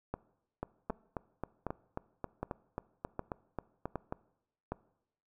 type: two click trains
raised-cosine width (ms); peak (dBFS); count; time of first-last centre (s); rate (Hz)
1; -22 / -21; 14 / 7; 0.63-4.125 / 0.14-4.72; 3.72 / 1.31
effects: noise-tail reverb RT60 0.8 s tail -21 dB re dry